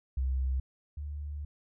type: tone pair in turn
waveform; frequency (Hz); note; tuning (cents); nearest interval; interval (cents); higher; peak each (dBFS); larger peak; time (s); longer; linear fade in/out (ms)
sine; 65.3 / 73.3; C2 / D2; -3 / -3; major second; 200; second; -27 / -35; first; 0.17-0.6 / 0.97-1.45; second; 5
effects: none